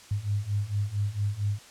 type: beating tone pair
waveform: sine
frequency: 100 / 104.4 Hz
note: G2 / G#2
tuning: +35 / +10 cents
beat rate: 4.4 Hz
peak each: -30 / -28 dBFS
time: 0.11-1.59 s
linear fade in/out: 5 ms
effects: white hiss -50 dBFS RMS until 1.7 s + low-pass 8000 Hz 12 dB/octave